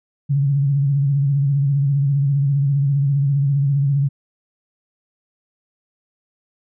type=tone with vibrato; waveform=sine; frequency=140 Hz; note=C#3; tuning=18 cents sharp; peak=-14 dBFS; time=0.29-4.09 s; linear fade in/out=20 ms; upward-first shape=sine; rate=15 Hz; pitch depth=59 cents each way; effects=none